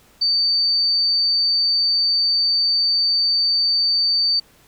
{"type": "tone", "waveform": "sine", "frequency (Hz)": 4587, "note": "D8", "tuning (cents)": -42, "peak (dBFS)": -15, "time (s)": [0.21, 4.4], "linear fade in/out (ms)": 10, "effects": ["pink hiss -53 dBFS RMS until 4.67 s"]}